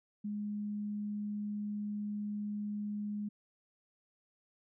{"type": "tone", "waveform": "sine", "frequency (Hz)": 207.7, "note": "G#3", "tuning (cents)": 0, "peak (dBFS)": -35, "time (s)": [0.24, 3.29], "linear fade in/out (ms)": 10, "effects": []}